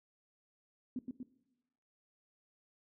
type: tone with echo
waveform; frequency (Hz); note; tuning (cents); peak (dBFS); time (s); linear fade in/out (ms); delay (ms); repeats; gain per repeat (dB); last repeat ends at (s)
sine; 252.3; B3; +37; -35; 0.96-0.99; 2; 120; 2; -3; 1.23
effects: noise-tail reverb RT60 1.0 s tail -17 dB re dry